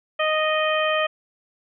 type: harmonic tone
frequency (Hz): 621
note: D#5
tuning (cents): -3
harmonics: 1 / 2 / 3 / 4 / 5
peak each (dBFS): -22 / -25 / -27 / -28 / -29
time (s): 0.19-1.07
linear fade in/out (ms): 10
effects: none